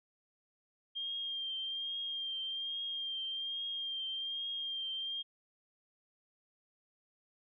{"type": "tone with vibrato", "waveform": "sine", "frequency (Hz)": 3200, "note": "G7", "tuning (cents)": 35, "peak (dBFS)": -36, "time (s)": [0.95, 5.23], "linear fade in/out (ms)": 20, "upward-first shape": "triangle", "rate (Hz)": 1.2, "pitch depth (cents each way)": 34, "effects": []}